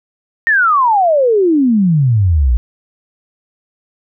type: exponential sweep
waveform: sine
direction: down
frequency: 1864.7 to 55.6 Hz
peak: -8 dBFS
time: 0.47-2.57 s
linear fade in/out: 0 ms
effects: none